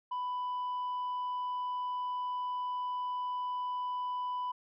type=tone; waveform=sine; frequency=994 Hz; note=B5; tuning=11 cents sharp; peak=-30 dBFS; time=0.11-4.52 s; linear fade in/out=10 ms; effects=tanh soft clip ceiling -32 dBFS